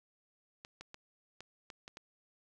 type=clicks; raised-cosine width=0.2 ms; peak=-30 dBFS; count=7; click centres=0.649 / 0.81 / 0.944 / 1.406 / 1.702 / 1.879 / 1.971 s; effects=none